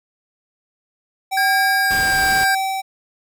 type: tone with tremolo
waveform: square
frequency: 770 Hz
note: G5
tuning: 31 cents flat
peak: -18 dBFS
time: 1.31-2.82 s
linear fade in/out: 20 ms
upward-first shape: sine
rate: 1.1 Hz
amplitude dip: 45%
type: tone with pitch glide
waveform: square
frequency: 1620 to 1593.1 Hz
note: G#6 to G6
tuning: -43 to +28 cents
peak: -17 dBFS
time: 1.37-2.55 s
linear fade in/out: 5 ms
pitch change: -29 cents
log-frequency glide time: 1.82-2.2 s
type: noise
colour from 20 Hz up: pink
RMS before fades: -28 dBFS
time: 1.9-2.45 s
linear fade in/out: 10 ms
effects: none